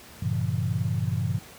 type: chord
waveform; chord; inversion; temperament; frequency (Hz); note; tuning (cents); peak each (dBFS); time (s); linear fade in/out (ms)
sine; G diminished seventh; none; equal with one note detuned; 98 / 116.54 / 138.59 / 168.67; G2 / Bb2 / Db3 / Fb3; 0 / 0 / 0 / +40; -28 / -28 / -30 / -31; 0.22-1.39; 5
effects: pink hiss -47 dBFS RMS until 1.58 s + high-pass 60 Hz 12 dB/octave